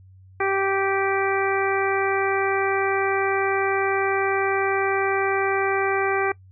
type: harmonic tone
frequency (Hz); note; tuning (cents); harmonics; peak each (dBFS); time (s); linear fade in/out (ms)
390; G4; -9; 1 / 2 / 3 / 4 / 5 / 6; -23 / -26 / -28 / -29 / -30 / -31; 0.4-6.32; 5
effects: noise-tail reverb RT60 0.1 s tail -21 dB re dry + added 94 Hz sine -46 dBFS peak until 6.51 s